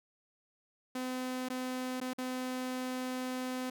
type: tone with dropouts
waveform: sawtooth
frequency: 255 Hz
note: C4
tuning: 44 cents flat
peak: -31 dBFS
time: 0.95-3.7 s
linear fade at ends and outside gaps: 5 ms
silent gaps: 1.487-1.5 / 2.003-2.012 / 2.134-2.183 s
effects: none